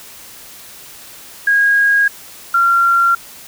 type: tone pair in turn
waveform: sine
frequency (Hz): 1637 / 1376.5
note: G#6 / F6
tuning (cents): -25 / -25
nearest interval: minor third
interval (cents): 300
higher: first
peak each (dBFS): -9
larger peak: neither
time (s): 1.47-2.08 / 2.54-3.15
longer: neither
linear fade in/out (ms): 5
effects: white hiss -37 dBFS RMS until 3.47 s